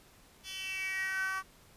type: tone with high-pass filter sweep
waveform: 10% pulse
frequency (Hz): 381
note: G4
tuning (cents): -49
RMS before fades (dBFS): -36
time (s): 0.43-1.43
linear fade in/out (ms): 50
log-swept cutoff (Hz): 3600 to 1200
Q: 6.4
effects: pink hiss -60 dBFS RMS until 1.76 s + resampled to 32000 Hz